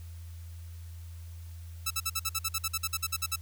5% pulse tone bursts, 1316 Hz, E6, 3 cents flat, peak -16 dBFS, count 16, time 1.86-3.361 s, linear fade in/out 10 ms, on 46 ms, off 51 ms, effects added 84 Hz sine -41 dBFS peak until 3.41 s + white hiss -59 dBFS RMS until 3.41 s

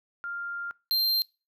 sine / square tone pair in turn, 1396.9 / 4164 Hz, F6 / C8, 0 / -9 cents, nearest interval octave + perfect fifth, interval 1891 cents, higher second, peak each -32 / -23 dBFS, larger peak second, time 0.24-0.71 / 0.91-1.22 s, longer first, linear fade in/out 0 ms, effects noise-tail reverb RT60 0.3 s tail -23 dB re dry

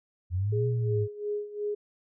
sine linear two-way sweep, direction up then down, 85.2 to 123.1 to 103.7 Hz, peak -25 dBFS, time 0.3-1.08 s, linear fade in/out 50 ms, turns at 0.67 s
sine tone with tremolo, 415.3 Hz, G#4, in tune, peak -27 dBFS, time 0.52-1.75 s, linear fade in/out 10 ms, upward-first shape sine, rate 2.8 Hz, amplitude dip 80%
effects none

